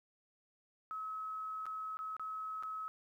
sine tone with dropouts, 1285 Hz, E6, 45 cents flat, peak -39 dBFS, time 0.91-2.88 s, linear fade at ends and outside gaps 0 ms, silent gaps 1.656-1.665 / 1.97-1.99 / 2.166-2.196 / 2.626-2.634 s, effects 12-bit

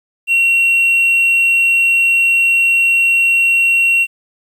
triangle tone, 2735 Hz, F7, 37 cents flat, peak -7 dBFS, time 0.27-4.07 s, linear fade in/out 50 ms, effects tanh soft clip ceiling -3 dBFS + 8-bit

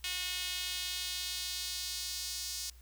sawtooth tone with high-pass filter sweep, 363.4 Hz, F#4, 31 cents flat, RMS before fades -38 dBFS, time 0.04-2.7 s, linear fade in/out 2 ms, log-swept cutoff 2900 to 5200 Hz, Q 1.8, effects added 60 Hz sine -53 dBFS peak until 2.81 s + white hiss -64 dBFS RMS until 2.81 s

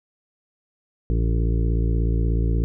harmonic tone, 56.6 Hz, A1, 50 cents sharp, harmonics 1 / 2 / 3 / 5 / 6 / 7 / 8, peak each -19 / -25 / -29 / -33 / -35 / -36 / -37 dBFS, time 1.1-2.64 s, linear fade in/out 0 ms, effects none

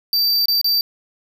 square tone with dropouts, 4656 Hz, D8, 16 cents flat, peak -15 dBFS, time 0.13-0.81 s, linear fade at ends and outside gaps 1 ms, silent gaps 0.457-0.483 / 0.614-0.644 s, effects none

